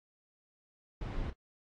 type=noise with echo; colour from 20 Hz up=brown; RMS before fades=-37 dBFS; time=1.01-1.3 s; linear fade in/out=2 ms; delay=31 ms; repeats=1; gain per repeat=-11 dB; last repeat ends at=1.331 s; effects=low-pass 4000 Hz 12 dB/octave + AAC 32 kbps